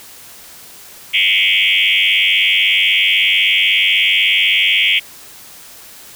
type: tone with frequency modulation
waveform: sine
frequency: 2719 Hz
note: F7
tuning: 47 cents flat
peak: -10 dBFS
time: 1.13-5 s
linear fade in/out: 20 ms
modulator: 96.2 Hz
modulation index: 6.4
effects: white hiss -38 dBFS RMS until 6.15 s